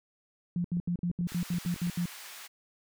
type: tone bursts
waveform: sine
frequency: 174.61 Hz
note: F3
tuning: in tune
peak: -27 dBFS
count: 10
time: 0.56-2.057 s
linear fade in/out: 2 ms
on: 84 ms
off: 73 ms
type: click train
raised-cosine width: 3 ms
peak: -33 dBFS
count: 11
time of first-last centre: 0.77-1.871 s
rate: 9.08 Hz
type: high-pass noise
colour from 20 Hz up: pink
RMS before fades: -46 dBFS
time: 1.27-2.48 s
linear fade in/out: 20 ms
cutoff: 1300 Hz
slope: 12 dB/octave
effects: none